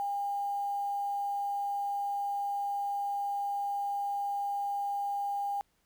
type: tone with quantisation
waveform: sine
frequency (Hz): 806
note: G5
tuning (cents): +48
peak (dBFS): -30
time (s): 0-5.61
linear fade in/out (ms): 0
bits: 9
effects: pink hiss -73 dBFS RMS until 5.85 s